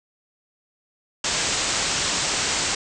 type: low-pass noise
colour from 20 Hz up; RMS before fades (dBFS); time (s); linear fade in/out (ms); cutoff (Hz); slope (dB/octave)
white; -24; 1.24-2.75; 5; 8200; 96
effects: none